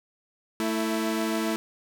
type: tone pair together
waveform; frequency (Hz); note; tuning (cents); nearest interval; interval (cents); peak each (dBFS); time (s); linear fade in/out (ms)
sawtooth; 222.1 / 329.5; A3 / E4; +16 / -1; perfect fifth; 683; -24; 0.6-1.56; 0
effects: none